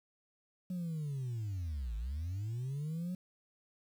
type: linear two-way sweep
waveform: sine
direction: down then up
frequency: 185 to 52 to 185 Hz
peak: -33 dBFS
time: 0.7-3.15 s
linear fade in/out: 5 ms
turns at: 1.96 s
effects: tanh soft clip ceiling -34 dBFS + 10-bit